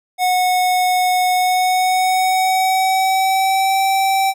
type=tone with pitch glide; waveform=square; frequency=732 to 774.2 Hz; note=F#5 to G5; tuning=-19 to -22 cents; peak=-14 dBFS; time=0.18-4.34 s; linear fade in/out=50 ms; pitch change=+97 cents; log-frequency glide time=1.32-3.81 s; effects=none